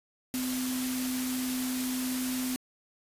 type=tone in noise; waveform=sine; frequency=255.3 Hz; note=C4; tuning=42 cents flat; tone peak=-30 dBFS; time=0.34-2.56 s; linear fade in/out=0 ms; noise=white; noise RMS=-36 dBFS; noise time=0.34-2.56 s; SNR=+3 dB; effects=resampled to 32000 Hz